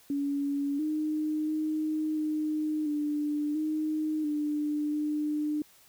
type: tone with pitch steps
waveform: sine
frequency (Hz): 282.8 / 307.1 / 309.9 / 306.9 / 296.3 / 309.3 / 297.8 / 300.2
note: C#4 / D#4 / D#4 / D#4 / D4 / D#4 / D4 / D4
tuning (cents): +35 / -23 / -7 / -24 / +15 / -10 / +24 / +38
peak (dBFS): -27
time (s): 0.1-5.62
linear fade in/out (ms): 2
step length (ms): 690
effects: white hiss -59 dBFS RMS until 5.88 s